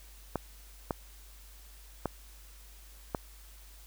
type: clicks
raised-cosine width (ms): 1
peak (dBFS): -16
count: 4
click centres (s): 0.357 / 0.908 / 2.057 / 3.148
effects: added 50 Hz sine -51 dBFS peak until 3.86 s + white hiss -57 dBFS RMS until 3.86 s